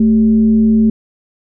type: tone with frequency modulation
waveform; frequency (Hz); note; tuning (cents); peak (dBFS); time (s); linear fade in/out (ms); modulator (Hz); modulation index
sine; 220.3; A3; +2; -7; 0-0.9; 5; 172; 0.3
effects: none